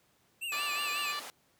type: tone with vibrato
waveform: square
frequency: 2625 Hz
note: E7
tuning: 8 cents flat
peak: -35 dBFS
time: 0.41-1.13 s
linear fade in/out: 20 ms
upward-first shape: triangle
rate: 5.5 Hz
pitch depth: 150 cents each way
type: harmonic tone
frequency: 585 Hz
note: D5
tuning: 7 cents flat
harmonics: 2 / 3 / 4 / 5 / 6 / 7 / 8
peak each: -37 / -43 / -47 / -43 / -46 / -42 / -46 dBFS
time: 0.52-1.2 s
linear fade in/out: 10 ms
type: band-pass noise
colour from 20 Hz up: pink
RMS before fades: -45 dBFS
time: 0.52-1.3 s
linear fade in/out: 0 ms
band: 500 to 14000 Hz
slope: 12 dB/octave
effects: pink hiss -69 dBFS RMS until 1.59 s + high-pass 100 Hz 12 dB/octave